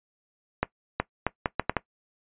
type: accelerating click train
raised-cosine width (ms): 0.5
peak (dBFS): -8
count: 7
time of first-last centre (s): 0.63-1.767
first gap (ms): 370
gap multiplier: 0.72
effects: noise-tail reverb RT60 0.1 s tail -19 dB re dry + resampled to 8000 Hz